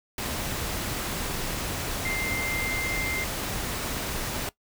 sine tone in noise, 2093 Hz, C7, in tune, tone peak -29 dBFS, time 2.05-3.24 s, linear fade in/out 2 ms, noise pink, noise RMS -31 dBFS, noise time 0.18-4.49 s, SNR -1 dB, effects noise-tail reverb RT60 0.1 s tail -19 dB re dry

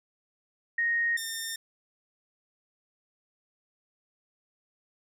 sine / 10% pulse tone pair in turn, 1864.7 / 1813.7 Hz, A#6 / A#6, 0 / -48 cents, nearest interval unison, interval 48 cents, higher first, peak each -24 dBFS, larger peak neither, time 0.78-1.17 / 1.17-1.56 s, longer neither, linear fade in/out 5 ms, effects none

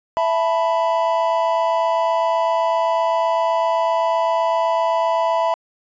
triangle chord, E suspended fourth, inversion none, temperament equal with one note detuned, 663.5 / 880 / 987.8 Hz, E5 / A5 / B5, +11 / 0 / 0 cents, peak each -17 / -22 / -18 dBFS, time 0.17-5.54 s, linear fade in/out 0 ms, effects resampled to 16000 Hz

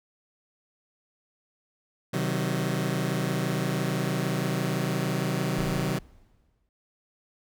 sawtooth chord, C diminished, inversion none, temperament just, 130.81 / 156.98 / 188.37 Hz, C3 / Eb3 / Gb3, 0 / +16 / +31 cents, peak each -26 dBFS, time 2.13-5.99 s, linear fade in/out 10 ms
brown noise with exponential decay, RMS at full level -34 dBFS, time 5.58-6.69 s, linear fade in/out 1 ms, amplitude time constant 240 ms
effects none

